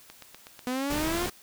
click train, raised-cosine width 0.2 ms, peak -26 dBFS, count 5, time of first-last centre 0.1-0.592 s, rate 8.13 Hz
sawtooth exponential sweep, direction up, 246.9 to 360.6 Hz, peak -24 dBFS, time 0.67-1.26 s, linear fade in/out 0 ms
pink noise, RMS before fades -33 dBFS, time 0.9-1.3 s, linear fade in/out 5 ms
effects white hiss -54 dBFS RMS until 1.42 s

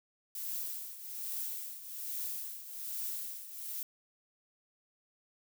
violet noise with tremolo, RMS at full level -37 dBFS, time 0.35-3.83 s, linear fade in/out 2 ms, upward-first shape triangle, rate 1.2 Hz, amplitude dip 75%, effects none

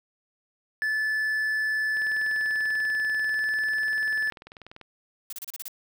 triangle tone, 1739 Hz, A6, 21 cents flat, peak -22 dBFS, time 0.82-4.3 s, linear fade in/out 0 ms
click train, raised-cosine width 0.3 ms, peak -28 dBFS, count 59, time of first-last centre 1.97-4.813 s, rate 20.4 Hz
blue noise bursts, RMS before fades -36 dBFS, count 7, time 5.3-5.681 s, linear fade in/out 2 ms, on 27 ms, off 32 ms
effects none

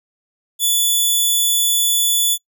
10% pulse tone, 3450 Hz, A7, 35 cents flat, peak -6 dBFS, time 0.59-2.38 s, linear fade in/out 50 ms, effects noise-tail reverb RT60 0.1 s tail -22 dB re dry

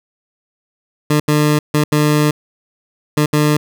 20% pulse tone bursts at uneven times, 150 Hz, D3, 37 cents sharp, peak -6 dBFS, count 6, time 1.1-1.2 / 1.28-1.59 / 1.74-1.84 / 1.92-2.31 / 3.17-3.26 / 3.33-3.57 s, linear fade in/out 5 ms, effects none

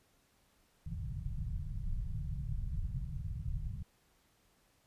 pink low-pass noise, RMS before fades -38 dBFS, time 0.86-3.83 s, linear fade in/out 5 ms, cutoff 160 Hz, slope 48 dB/octave, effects pink hiss -71 dBFS RMS until 4.86 s + resampled to 32000 Hz

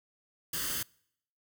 white noise with comb filter, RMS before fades -34 dBFS, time 0.53-0.83 s, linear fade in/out 5 ms, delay 0.63 ms, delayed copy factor +0.7, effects noise-tail reverb RT60 0.7 s tail -26 dB re dry

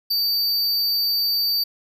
square tone with amplitude modulation, 4620 Hz, D8, 29 cents flat, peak -17 dBFS, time 0.1-1.64 s, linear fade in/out 10 ms, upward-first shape sine, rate 227 Hz, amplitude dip 50%, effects none

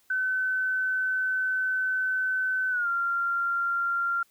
sine tone with pitch glide, 1519 to 1384.9 Hz, F#6 to F6, +45 to -15 cents, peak -24 dBFS, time 0.1-4.23 s, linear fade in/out 5 ms, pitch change -160 cents, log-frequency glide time 2.7-2.88 s, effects white hiss -65 dBFS RMS until 4.3 s

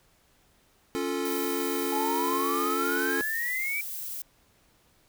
square chord, Db augmented, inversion none, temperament equal, 277.2 / 349.2 / 440 Hz, Db4 / F4 / A4, 0 / 0 / 0 cents, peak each -33 dBFS, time 0.95-3.21 s, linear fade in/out 0 ms
violet noise, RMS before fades -36 dBFS, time 1.25-4.22 s, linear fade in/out 2 ms
sine exponential sweep, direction up, 830.6 to 2335 Hz, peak -28 dBFS, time 1.92-3.81 s, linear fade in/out 5 ms
effects pink hiss -64 dBFS RMS until 5.08 s

